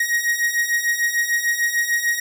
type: beating tone pair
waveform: 45% pulse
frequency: 1880 / 1886.7 Hz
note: A#6 / A#6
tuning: +14 / +20 cents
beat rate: 6.7 Hz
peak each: -23 / -20 dBFS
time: 0-2.2 s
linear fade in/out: 5 ms
effects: none